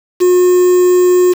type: tone with quantisation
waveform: triangle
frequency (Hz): 360.4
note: F#4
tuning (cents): -45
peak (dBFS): -4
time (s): 0.2-1.34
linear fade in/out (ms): 20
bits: 4
effects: none